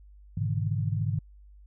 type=chord; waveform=sine; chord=E dominant seventh; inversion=first; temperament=equal with one note detuned; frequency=103.83 / 123.47 / 146.83 / 160.77 Hz; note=G#2 / B2 / D3 / E3; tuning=0 / 0 / 0 / -43 cents; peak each=-28 / -33 / -32 / -34 dBFS; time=0.37-1.19 s; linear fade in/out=5 ms; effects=added 50 Hz sine -49 dBFS peak until 1.66 s